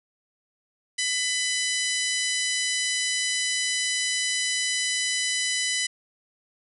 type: harmonic tone with a mistuned harmonic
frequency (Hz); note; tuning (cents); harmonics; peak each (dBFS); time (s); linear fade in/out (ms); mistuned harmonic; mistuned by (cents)
999; B5; +20; 2 / 3 / 4 / 5 / 6 / 7 / 8 / 9 / 10; -29 / -31 / -32 / -33 / -34 / -34 / -35 / -36 / -36; 0.98-5.87; 10; 6; -27
effects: none